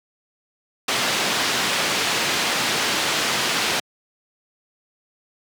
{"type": "low-pass noise", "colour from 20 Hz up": "white", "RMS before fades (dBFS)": -22, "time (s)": [0.88, 3.8], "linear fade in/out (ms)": 5, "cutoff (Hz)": 4300, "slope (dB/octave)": 12, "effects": ["high-pass 150 Hz 12 dB/octave"]}